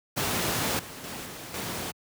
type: noise with level steps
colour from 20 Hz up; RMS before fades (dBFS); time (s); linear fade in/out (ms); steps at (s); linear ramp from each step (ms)
pink; -27 / -41 / -37 / -40 / -33; 0.16-1.92; 20; 0.79 / 1.04 / 1.26 / 1.54; 2
effects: high-pass 100 Hz 12 dB/octave